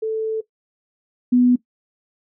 sine tone pair in turn, 440.4 / 247.2 Hz, A4 / B3, +2 / +2 cents, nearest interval minor seventh, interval 1000 cents, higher first, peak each -19 / -11 dBFS, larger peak second, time 0.02-0.41 / 1.32-1.56 s, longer first, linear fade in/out 10 ms, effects noise-tail reverb RT60 0.1 s tail -17 dB re dry

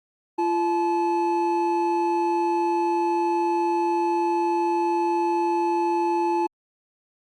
triangle tone pair together, 342.9 / 864 Hz, F4 / A5, -32 / -32 cents, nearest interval octave + major third, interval 1600 cents, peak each -21 dBFS, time 0.38-6.47 s, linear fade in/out 10 ms, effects Opus 48 kbps

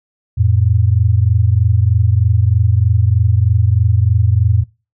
sine tone pair together, 88.9 / 112.11 Hz, F2 / A2, +31 / +33 cents, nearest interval major third, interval 402 cents, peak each -12 dBFS, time 0.37-4.64 s, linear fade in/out 20 ms, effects noise-tail reverb RT60 0.3 s tail -22 dB re dry

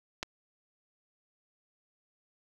clicks, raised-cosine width 0.2 ms, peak -16 / -26 dBFS, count 2, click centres 0.229 / 0.232 s, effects none

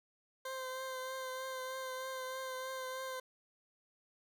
20% pulse tone with vibrato, 520 Hz, C5, 11 cents flat, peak -35 dBFS, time 0.45-3.2 s, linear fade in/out 5 ms, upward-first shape triangle, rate 3.2 Hz, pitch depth 23 cents each way, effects none

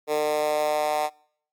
10% pulse tone with high-pass filter sweep, 151 Hz, D3, 48 cents sharp, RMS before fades -24 dBFS, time 0.07-1.1 s, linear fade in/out 50 ms, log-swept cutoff 470 to 740 Hz, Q 3.3, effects noise-tail reverb RT60 0.6 s tail -25 dB re dry + MP3 96 kbps

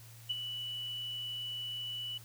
sine tone with ADSR envelope, 2960 Hz, F#7, in tune, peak -29 dBFS, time 0.29-2.18 s, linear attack 16 ms, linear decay 26 ms, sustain -8 dB, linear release 6 ms, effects added 115 Hz sine -52 dBFS peak until 2.24 s + white hiss -57 dBFS RMS until 2.24 s

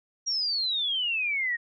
sine exponential sweep, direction down, 5720 to 1853 Hz, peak -25 dBFS, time 0.26-1.57 s, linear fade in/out 20 ms, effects none

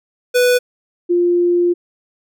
square / sine tone pair in turn, 493.9 / 350 Hz, B4 / F4, 0 / +4 cents, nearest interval tritone, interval 596 cents, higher first, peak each -11 dBFS, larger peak neither, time 0.34-0.59 / 1.09-1.74 s, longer second, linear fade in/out 20 ms, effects none

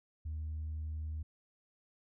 sine tone, 77.78 Hz, D#2, in tune, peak -35 dBFS, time 0.25-1.23 s, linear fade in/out 10 ms, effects tanh soft clip ceiling -34 dBFS

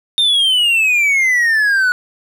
triangle exponential sweep, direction down, 3661 to 1458 Hz, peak -9 dBFS, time 0.18-1.92 s, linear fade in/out 0 ms, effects none

